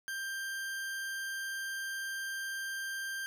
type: tone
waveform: 40% pulse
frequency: 1582 Hz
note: G6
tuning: 15 cents sharp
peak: -35 dBFS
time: 0.08-3.26 s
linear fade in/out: 0 ms
effects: none